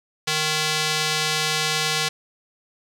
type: tone with band-pass filter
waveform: square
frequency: 154.7 Hz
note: D#3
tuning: 10 cents flat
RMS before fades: -23 dBFS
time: 0.27-2.09 s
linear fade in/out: 10 ms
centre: 4300 Hz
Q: 0.9
effects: none